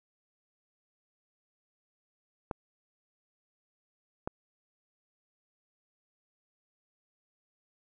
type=clicks; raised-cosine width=1 ms; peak=-19 dBFS; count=2; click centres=2.512 / 4.275 s; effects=none